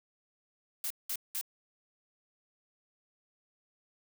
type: noise bursts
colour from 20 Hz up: blue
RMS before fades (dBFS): -35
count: 3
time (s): 0.84-1.412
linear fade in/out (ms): 2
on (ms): 64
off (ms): 190
effects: none